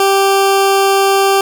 20% pulse tone, 391.6 Hz, G4, 2 cents flat, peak -4 dBFS, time 0-1.41 s, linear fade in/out 2 ms, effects none

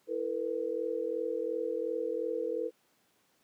sine chord, E suspended fourth, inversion none, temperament equal with one note detuned, 329.6 / 451.1 / 493.9 Hz, E4 / A4 / B4, 0 / +43 / 0 cents, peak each -38 / -34 / -34 dBFS, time 0.07-2.71 s, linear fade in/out 50 ms, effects pink hiss -70 dBFS RMS until 3.43 s + high-pass 200 Hz 12 dB/octave

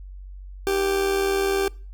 40% pulse tone with amplitude modulation, 392 Hz, G4, in tune, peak -17 dBFS, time 0.67-1.68 s, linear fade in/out 0 ms, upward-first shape sine, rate 80 Hz, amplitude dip 55%, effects noise-tail reverb RT60 0.4 s tail -24 dB re dry + added 47 Hz sine -36 dBFS peak until 1.93 s

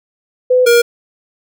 sine / square tone pair in turn, 504 / 473.9 Hz, B4 / A#4, +35 / +28 cents, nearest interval minor second, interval 107 cents, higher first, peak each -7 dBFS, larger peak neither, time 0.5-0.66 / 0.66-0.82 s, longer neither, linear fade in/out 10 ms, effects none

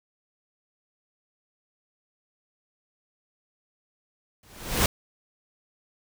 pink noise with exponential growth, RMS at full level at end -18 dBFS, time 4.43-4.86 s, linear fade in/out 2 ms, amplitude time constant 93 ms, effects none

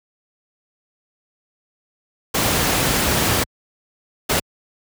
pink noise bursts at uneven times, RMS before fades -18 dBFS, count 2, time 2.34-3.44 / 4.29-4.4 s, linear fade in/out 10 ms, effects high-pass 60 Hz 12 dB/octave

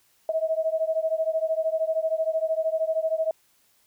sine beating tone pair, 636 / 649 Hz, D#5 / E5, +38 / -27 cents, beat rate 13 Hz, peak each -25 / -26 dBFS, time 0.29-3.31 s, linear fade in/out 2 ms, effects white hiss -64 dBFS RMS until 3.86 s

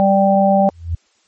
harmonic tone, 196 Hz, G3, in tune, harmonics 1 / 3 / 4, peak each -14 / -14 / -14 dBFS, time 0-0.69 s, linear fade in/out 0 ms
sine tone with exponential growth, 84 Hz, E2, 33 cents sharp, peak -14 dBFS, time 0.67-0.95 s, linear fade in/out 5 ms, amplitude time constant 60 ms
effects white hiss -59 dBFS RMS until 1.27 s + MP3 32 kbps

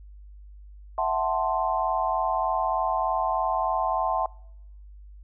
sine chord, F# half-diminished seventh, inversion third, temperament equal with one note detuned, 659.3 / 742.6 / 880 / 1046.5 Hz, E5 / F#5 / A5 / C6, 0 / +6 / 0 / 0 cents, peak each -28 dBFS, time 0.98-4.26 s, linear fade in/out 2 ms, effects noise-tail reverb RT60 0.8 s tail -26 dB re dry + added 50 Hz sine -43 dBFS peak until 5.23 s

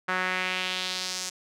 sawtooth tone with band-pass filter sweep, 184.4 Hz, F#3, 6 cents flat, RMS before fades -30 dBFS, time 0.08-1.3 s, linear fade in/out 10 ms, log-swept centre 1500 to 6500 Hz, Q 2, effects none

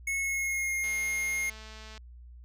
square tone with pitch glide, 2189 to 2137 Hz, C#7 to C7, -22 to +36 cents, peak -29 dBFS, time 0.07-1.5 s, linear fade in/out 5 ms, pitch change -42 cents, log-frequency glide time 0.18-0.74 s
click train, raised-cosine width 0.2 ms, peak -31 dBFS, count 249, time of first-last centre 0.84-1.978 s, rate 218 Hz
effects added 60 Hz sine -46 dBFS peak until 2.44 s

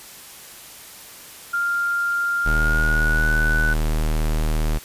sine tone with pitch glide, 1396.9 to 1488.5 Hz, F6 to F#6, 0 to +10 cents, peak -19 dBFS, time 1.53-3.74 s, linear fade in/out 10 ms, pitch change +110 cents, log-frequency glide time 2.42-3.33 s
square tone, 38.76 Hz, D#1, 6 cents flat, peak -19 dBFS, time 2.45-4.79 s, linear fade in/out 20 ms
effects white hiss -41 dBFS RMS until 4.84 s + resampled to 32000 Hz

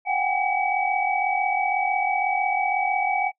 sine tone cluster, 733 / 769 / 815 / 2279 Hz, F#5 / G5 / G#5 / C#7, -16 / -33 / -33 / +47 cents, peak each -26 dBFS, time 0.05-3.32 s, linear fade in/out 50 ms, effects noise-tail reverb RT60 0.1 s tail -24 dB re dry

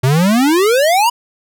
square exponential sweep, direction up, 123.47 to 987.8 Hz, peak -10 dBFS, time 0.03-1.1 s, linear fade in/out 10 ms, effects none

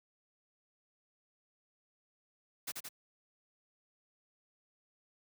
white noise with echo, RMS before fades -39 dBFS, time 2.67-2.72 s, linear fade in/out 10 ms, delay 85 ms, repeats 2, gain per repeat -3 dB, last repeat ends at 2.89 s, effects high-pass 100 Hz 12 dB/octave

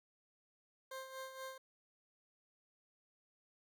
20% pulse tone with tremolo, 527 Hz, C5, 12 cents sharp, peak -39 dBFS, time 0.91-1.58 s, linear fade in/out 5 ms, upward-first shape sine, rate 4.2 Hz, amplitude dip 60%, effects none

